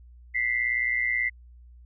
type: tone pair together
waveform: sine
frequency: 1975.5 / 2094 Hz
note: B6 / C7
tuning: 0 / +1 cents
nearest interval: minor second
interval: 101 cents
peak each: -26 dBFS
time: 0.34-1.3 s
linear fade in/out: 20 ms
effects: added 60 Hz sine -47 dBFS peak until 1.85 s